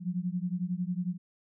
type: beating tone pair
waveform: sine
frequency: 174.61 / 185.61 Hz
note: F3 / F#3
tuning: 0 / +6 cents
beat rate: 11 Hz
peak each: -32 / -33 dBFS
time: 0-1.18 s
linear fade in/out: 50 ms
effects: none